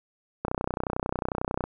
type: click train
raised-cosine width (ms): 1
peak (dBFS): -13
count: 38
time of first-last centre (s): 0.45-1.64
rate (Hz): 31.1
effects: none